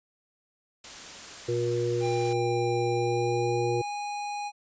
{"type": "noise", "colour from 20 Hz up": "white", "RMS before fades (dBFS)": -42, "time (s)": [0.84, 2.33], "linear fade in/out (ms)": 2}
{"type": "harmonic tone", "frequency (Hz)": 119.3, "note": "A#2", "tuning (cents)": 41, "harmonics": [1, 3, 4], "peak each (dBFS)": [-31, -28, -29], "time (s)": [1.48, 3.82], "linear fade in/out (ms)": 10}
{"type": "tone with pitch glide", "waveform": "square", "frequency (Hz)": [798, 823.3], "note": ["G5", "G#5"], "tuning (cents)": [31, -15], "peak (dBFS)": -32, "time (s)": [2, 4.52], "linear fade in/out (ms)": 50, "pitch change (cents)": 54, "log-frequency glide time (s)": [2.92, 3.92]}
{"effects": ["resampled to 16000 Hz"]}